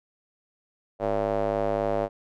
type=tone with band-pass filter; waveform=square; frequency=51.91 Hz; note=G#1; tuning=in tune; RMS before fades=-26 dBFS; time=0.99-2.09 s; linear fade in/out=50 ms; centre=600 Hz; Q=3.2; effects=none